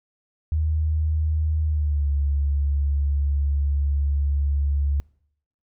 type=tone with pitch glide; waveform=sine; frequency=77.78 to 70.91 Hz; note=D#2 to C#2; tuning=0 to +40 cents; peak=-19 dBFS; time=0.52-5 s; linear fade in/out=0 ms; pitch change=-160 cents; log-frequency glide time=1.63-2.1 s; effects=noise-tail reverb RT60 0.7 s tail -25 dB re dry